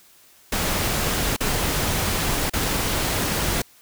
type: noise with dropouts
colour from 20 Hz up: pink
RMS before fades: -23 dBFS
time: 0.52-3.62 s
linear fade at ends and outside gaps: 5 ms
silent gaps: 1.365-1.405 / 2.498-2.534 s
effects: white hiss -53 dBFS RMS until 3.81 s